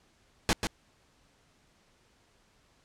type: noise with echo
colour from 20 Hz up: pink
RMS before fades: -24 dBFS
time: 0.49-0.53 s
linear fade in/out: 0 ms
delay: 140 ms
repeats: 1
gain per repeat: -6 dB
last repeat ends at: 0.67 s
effects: pink hiss -66 dBFS RMS until 2.84 s + low-pass 8000 Hz 12 dB/octave